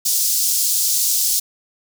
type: high-pass noise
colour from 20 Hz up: pink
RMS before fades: -18 dBFS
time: 0.05-1.4 s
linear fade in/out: 10 ms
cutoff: 5000 Hz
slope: 24 dB/octave
effects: none